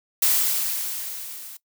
blue noise with level ramp, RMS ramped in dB -18 to -40 dBFS, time 0.22-1.57 s, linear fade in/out 5 ms, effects noise-tail reverb RT60 0.1 s tail -20 dB re dry

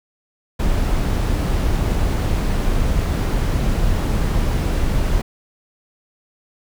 brown noise, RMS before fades -18 dBFS, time 0.59-5.22 s, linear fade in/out 10 ms, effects none

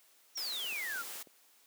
sine exponential sweep, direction down, 5800 to 1318.5 Hz, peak -36 dBFS, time 0.35-1.03 s, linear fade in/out 20 ms
white noise, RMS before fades -44 dBFS, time 0.37-1.23 s, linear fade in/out 5 ms
clicks, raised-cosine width 2 ms, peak -40 dBFS, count 6, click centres 0.645 / 0.725 / 0.959 / 1.016 / 1.155 / 1.272 s
effects white hiss -65 dBFS RMS until 1.66 s + high-pass 300 Hz 12 dB/octave

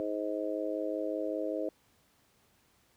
harmonic tone, 105.2 Hz, G#2, 23 cents sharp, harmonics 3 / 4 / 5 / 6, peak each -36 / -39 / -36 / -37 dBFS, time 0-1.69 s, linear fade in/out 0 ms, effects pink hiss -68 dBFS RMS until 2.96 s + high-pass 60 Hz 12 dB/octave

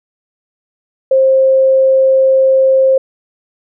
sine tone, 530 Hz, C5, 22 cents sharp, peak -6 dBFS, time 1.11-2.98 s, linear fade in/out 5 ms, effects none

